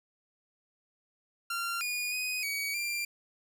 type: tone with pitch steps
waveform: sawtooth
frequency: 1380 / 2449 / 2497 / 2260 / 2376 Hz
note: F6 / D#7 / D#7 / C#7 / D7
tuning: -21 / -28 / +6 / +33 / +20 cents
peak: -28 dBFS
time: 1.5-3.05 s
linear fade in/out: 5 ms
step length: 310 ms
effects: none